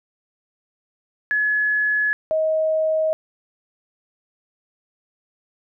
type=tone pair in turn; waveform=sine; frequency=1700 / 631.3 Hz; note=G#6 / D#5; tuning=+40 / +25 cents; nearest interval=octave + perfect fourth; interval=1715 cents; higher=first; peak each=-17 dBFS; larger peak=neither; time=1.31-2.13 / 2.31-3.13 s; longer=neither; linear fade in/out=0 ms; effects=none